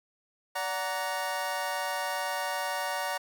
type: chord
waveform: 25% pulse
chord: D augmented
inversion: none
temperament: equal with one note detuned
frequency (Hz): 577.6 / 740 / 932.3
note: D5 / F#5 / A#5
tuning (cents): -29 / 0 / 0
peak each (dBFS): -32 / -31 / -30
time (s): 0.55-3.18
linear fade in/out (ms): 10
effects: none